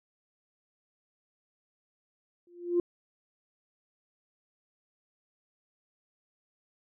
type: tone with exponential growth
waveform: sine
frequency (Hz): 349.2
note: F4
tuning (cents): 0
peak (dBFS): -19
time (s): 2.47-2.8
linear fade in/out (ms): 2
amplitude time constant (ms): 70
effects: tanh soft clip ceiling -17 dBFS